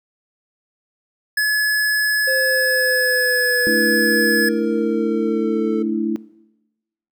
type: tone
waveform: square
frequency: 1704 Hz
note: G#6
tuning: 44 cents sharp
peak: -16 dBFS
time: 1.37-4.49 s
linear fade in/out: 5 ms
type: exponential sweep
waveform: triangle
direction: down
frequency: 526 to 440 Hz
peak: -19 dBFS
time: 2.27-5.83 s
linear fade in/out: 10 ms
type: chord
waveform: sine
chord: A suspended fourth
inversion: none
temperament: equal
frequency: 220 / 293.7 / 329.6 Hz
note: A3 / D4 / E4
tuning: 0 / 0 / 0 cents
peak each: -23 / -25 / -22 dBFS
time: 3.67-6.16 s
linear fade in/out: 0 ms
effects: noise-tail reverb RT60 1.0 s tail -20 dB re dry